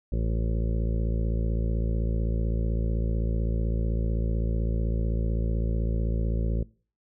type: harmonic tone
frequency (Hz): 55.8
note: A1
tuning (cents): +25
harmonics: 1 / 2 / 3 / 4 / 6 / 7 / 8 / 9 / 10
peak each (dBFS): -25 / -31 / -35 / -37 / -41 / -42 / -43 / -44 / -45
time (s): 0.12-6.63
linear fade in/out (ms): 5
effects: noise-tail reverb RT60 0.4 s tail -22 dB re dry